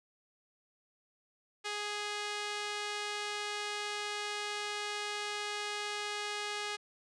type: tone with band-pass filter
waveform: sawtooth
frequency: 415.5 Hz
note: G#4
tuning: 1 cent sharp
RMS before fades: -38 dBFS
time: 1.64-6.77 s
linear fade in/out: 20 ms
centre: 3300 Hz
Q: 0.65
effects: resampled to 24000 Hz